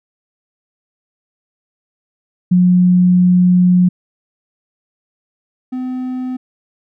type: tone pair in turn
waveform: sine / triangle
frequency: 180.1 / 254.7 Hz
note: F#3 / C4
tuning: -46 / -46 cents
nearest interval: tritone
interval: 600 cents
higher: second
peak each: -7 / -17 dBFS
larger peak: first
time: 2.51-3.89 / 5.72-6.37 s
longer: first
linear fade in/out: 10 ms
effects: none